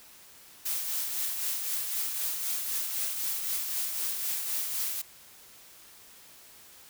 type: noise with tremolo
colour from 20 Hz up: blue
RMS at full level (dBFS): -30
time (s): 0.65-5.02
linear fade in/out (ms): 10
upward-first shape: triangle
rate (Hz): 3.9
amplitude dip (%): 45
effects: white hiss -53 dBFS RMS until 6.89 s